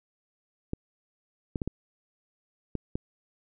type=clicks; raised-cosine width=3 ms; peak=-17 dBFS; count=6; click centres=0.734 / 1.558 / 1.618 / 1.676 / 2.753 / 2.955 s; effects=none